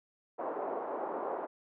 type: band-pass noise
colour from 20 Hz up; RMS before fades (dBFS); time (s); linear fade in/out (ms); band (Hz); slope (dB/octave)
pink; -37; 0.38-1.47; 20; 380 to 1000; 24
effects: none